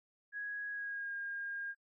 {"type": "tone with pitch glide", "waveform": "sine", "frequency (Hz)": [1661.2, 1616.7], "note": ["G#6", "G#6"], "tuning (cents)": [0, -47], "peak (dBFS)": -38, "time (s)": [0.32, 1.75], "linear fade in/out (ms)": 50, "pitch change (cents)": -47, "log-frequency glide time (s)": [0.7, 1.14], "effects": ["noise-tail reverb RT60 0.1 s tail -26 dB re dry"]}